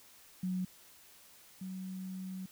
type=tone pair in turn; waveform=sine; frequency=184.2 / 187.42 Hz; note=F#3 / F#3; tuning=-7 / +23 cents; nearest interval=unison; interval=30 cents; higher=second; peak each=-32 / -39 dBFS; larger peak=first; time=0.43-0.65 / 1.61-2.46 s; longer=second; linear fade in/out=5 ms; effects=white hiss -59 dBFS RMS until 2.51 s